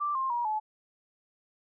sine tone with pitch steps, 1174.7 / 1058.7 / 954.2 / 859.9 Hz, D6 / C6 / A#5 / A5, 0 / +20 / +40 / -40 cents, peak -27 dBFS, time 0-0.6 s, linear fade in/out 20 ms, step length 150 ms, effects none

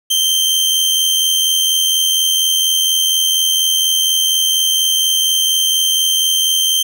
sawtooth tone with amplitude modulation, 3136 Hz, G7, in tune, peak -7 dBFS, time 0.1-6.83 s, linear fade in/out 10 ms, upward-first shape sine, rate 84.2 Hz, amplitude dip 40%, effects none

